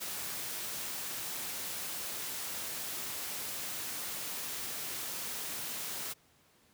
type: noise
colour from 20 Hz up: white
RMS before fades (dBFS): -39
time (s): 0-6.14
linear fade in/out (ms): 20
effects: pink hiss -66 dBFS RMS until 6.73 s + high-pass 80 Hz 12 dB/octave